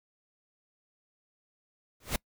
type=noise with exponential growth; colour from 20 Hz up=pink; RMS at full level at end=-25 dBFS; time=2-2.16 s; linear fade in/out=5 ms; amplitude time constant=33 ms; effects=noise-tail reverb RT60 0.1 s tail -26 dB re dry